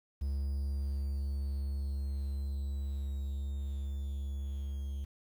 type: tone with level ramp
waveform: triangle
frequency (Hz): 69.3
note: C#2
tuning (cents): 0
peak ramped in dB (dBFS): -29 to -33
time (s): 0.21-5.05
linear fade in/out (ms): 10
effects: 10-bit